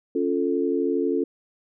sine chord, Db augmented, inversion none, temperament equal, 277.2 / 349.2 / 440 Hz, Db4 / F4 / A4, 0 / 0 / 0 cents, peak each -25 dBFS, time 0.15-1.24 s, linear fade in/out 5 ms, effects none

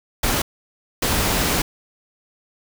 pink noise bursts at uneven times, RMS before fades -20 dBFS, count 2, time 0.23-0.42 / 1.02-1.62 s, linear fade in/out 5 ms, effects none

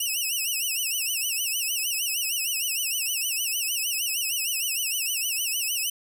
10% pulse tone with vibrato, 2768 Hz, F7, 16 cents flat, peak -17 dBFS, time 0-5.9 s, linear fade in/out 5 ms, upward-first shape sine, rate 6.5 Hz, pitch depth 150 cents each way, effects none

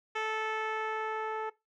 10% pulse tone with low-pass filter sweep, 437.3 Hz, A4, 11 cents flat, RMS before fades -34 dBFS, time 0.15-1.5 s, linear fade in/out 10 ms, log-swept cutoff 3100 to 1100 Hz, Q 0.87, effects noise-tail reverb RT60 0.2 s tail -19 dB re dry

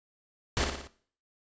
pink noise with echo, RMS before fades -27 dBFS, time 0.57-0.64 s, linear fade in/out 0 ms, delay 58 ms, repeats 4, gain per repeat -5 dB, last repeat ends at 0.872 s, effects noise-tail reverb RT60 0.5 s tail -17 dB re dry + resampled to 16000 Hz

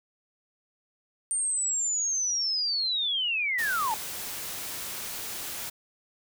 sine linear sweep, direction down, 8870 to 830.6 Hz, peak -25 dBFS, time 1.31-3.94 s, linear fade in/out 0 ms
white noise, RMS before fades -36 dBFS, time 3.58-5.7 s, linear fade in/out 10 ms
effects none

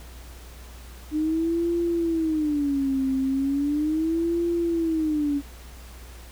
sine tone with vibrato, 301.3 Hz, D4, 44 cents sharp, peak -21 dBFS, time 1.11-5.42 s, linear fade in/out 50 ms, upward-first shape sine, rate 0.37 Hz, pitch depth 220 cents each way, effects added 60 Hz sine -41 dBFS peak until 6.31 s + pink hiss -48 dBFS RMS until 6.31 s

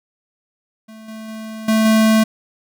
square tone with level steps, 219.7 Hz, A3, 2 cents flat, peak -37 / -31 / -29 / -13 / -11 dBFS, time 0.88-2.24 s, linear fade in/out 10 ms, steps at 1.08 / 1.28 / 1.68 / 1.85 s, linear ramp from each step 5 ms, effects none

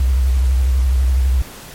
sine tone with vibrato, 64.5 Hz, C2, 24 cents flat, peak -11 dBFS, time 0-1.42 s, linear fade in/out 5 ms, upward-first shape triangle, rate 12 Hz, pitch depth 110 cents each way, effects pink hiss -36 dBFS RMS until 1.74 s + MP3 64 kbps

